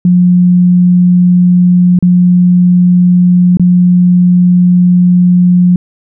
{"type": "tone with dropouts", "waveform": "sine", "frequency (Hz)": 178.6, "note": "F3", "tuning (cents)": 39, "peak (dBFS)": -3, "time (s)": [0.05, 5.76], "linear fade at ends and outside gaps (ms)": 2, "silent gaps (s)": [[1.989, 2.025], [3.571, 3.596]], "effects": []}